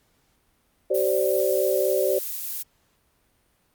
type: chord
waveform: sine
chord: G suspended fourth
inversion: none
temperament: equal with one note detuned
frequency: 381.9 / 523.3 / 587.3 Hz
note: G4 / C5 / D5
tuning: -45 / 0 / 0 cents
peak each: -24 dBFS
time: 0.9-2.19 s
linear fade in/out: 10 ms
type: noise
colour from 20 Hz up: violet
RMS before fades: -31 dBFS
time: 0.94-2.63 s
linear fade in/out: 10 ms
effects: pink hiss -66 dBFS RMS until 3.74 s + Opus 48 kbps